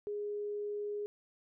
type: tone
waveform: sine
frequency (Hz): 413.8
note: G#4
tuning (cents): -6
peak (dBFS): -35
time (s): 0.07-1.06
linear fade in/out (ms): 0
effects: none